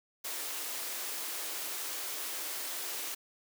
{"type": "high-pass noise", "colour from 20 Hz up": "white", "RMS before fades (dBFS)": -38, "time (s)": [0.24, 3.15], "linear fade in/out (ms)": 10, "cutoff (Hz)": 280, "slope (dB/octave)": 48, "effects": []}